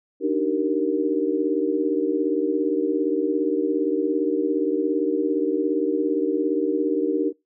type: chord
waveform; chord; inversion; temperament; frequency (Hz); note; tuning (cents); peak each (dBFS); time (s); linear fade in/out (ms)
sine; Eb major seventh; third; equal with one note detuned; 293.7 / 311.1 / 385 / 466.2; D4 / Eb4 / G4 / Bb4; 0 / 0 / -31 / 0; -25; 0.2-7.33; 50
effects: noise-tail reverb RT60 0.2 s tail -23 dB re dry